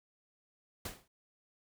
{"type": "noise with exponential decay", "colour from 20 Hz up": "pink", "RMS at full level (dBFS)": -37, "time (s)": [0.85, 1.08], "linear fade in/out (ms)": 5, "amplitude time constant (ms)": 48, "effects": []}